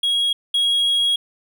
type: tone pair in turn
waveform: triangle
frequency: 3302 / 3302 Hz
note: G#7 / G#7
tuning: -11 / -11 cents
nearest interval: unison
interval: 0 cents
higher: neither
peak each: -15 / -14 dBFS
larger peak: second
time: 0.03-0.33 / 0.54-1.16 s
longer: second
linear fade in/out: 5 ms
effects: none